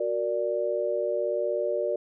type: chord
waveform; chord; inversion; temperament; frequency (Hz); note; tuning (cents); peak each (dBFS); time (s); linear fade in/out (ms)
sine; Gb augmented; none; equal; 370 / 466.2 / 587.3; Gb4 / Bb4 / D5; 0 / 0 / 0; -31 / -30 / -27; 0-1.96; 5
effects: none